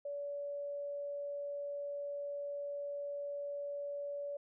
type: tone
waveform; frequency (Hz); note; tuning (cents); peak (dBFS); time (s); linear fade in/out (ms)
sine; 572; D5; -46; -38; 0.05-4.37; 5
effects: none